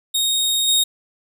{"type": "tone with level steps", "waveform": "sawtooth", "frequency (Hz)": 3729, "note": "A#7", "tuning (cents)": 0, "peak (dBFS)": [-14, -11], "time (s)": [0.14, 0.84], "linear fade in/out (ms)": 10, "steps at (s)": 0.67, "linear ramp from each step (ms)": 20, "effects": []}